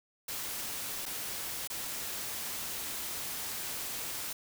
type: noise with dropouts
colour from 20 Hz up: white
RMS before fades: -38 dBFS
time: 0.28-4.33 s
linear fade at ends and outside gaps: 5 ms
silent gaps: 1.056-1.061 / 1.675-1.7 s
effects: none